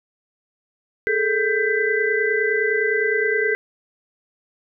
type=tone cluster; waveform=sine; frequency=418.1 / 447.8 / 1571 / 2002 Hz; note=G#4 / A4 / G6 / B6; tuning=+12 / +30 / +3 / +23 cents; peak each=-23 dBFS; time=1.07-3.55 s; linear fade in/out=0 ms; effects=none